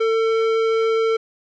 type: tone with tanh clipping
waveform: sine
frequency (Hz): 448.8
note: A4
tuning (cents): +34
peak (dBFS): -18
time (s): 0-1.17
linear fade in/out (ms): 10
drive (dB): 15
effects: none